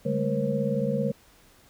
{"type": "tone cluster", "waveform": "sine", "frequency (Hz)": [144.7, 200.7, 218.5, 478.1, 539], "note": ["D3", "G3", "A3", "A#4", "C#5"], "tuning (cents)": [-25, 41, -12, 44, -49], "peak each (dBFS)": -30, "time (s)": [0.05, 1.12], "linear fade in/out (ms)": 10, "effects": ["pink hiss -57 dBFS RMS until 1.69 s"]}